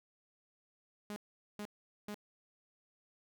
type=tone bursts; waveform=sawtooth; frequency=207.7 Hz; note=G#3; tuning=in tune; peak=-37 dBFS; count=3; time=1.1-2.143 s; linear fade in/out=0 ms; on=61 ms; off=430 ms; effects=none